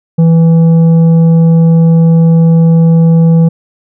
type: tone with tanh clipping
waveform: sine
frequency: 164.81 Hz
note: E3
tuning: in tune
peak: -4 dBFS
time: 0.18-3.49 s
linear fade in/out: 10 ms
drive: 7 dB
effects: none